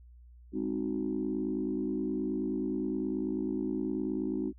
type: chord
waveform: sine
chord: Ab dominant seventh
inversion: none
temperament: equal with one note detuned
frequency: 202.4 / 261.6 / 311.1 / 370 Hz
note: Ab3 / C4 / Eb4 / Gb4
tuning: -44 / 0 / 0 / 0 cents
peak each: -36 / -34 / -34 / -36 dBFS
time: 0.52-4.53 s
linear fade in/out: 50 ms
effects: tanh soft clip ceiling -21 dBFS + added 60 Hz sine -51 dBFS peak until 4.58 s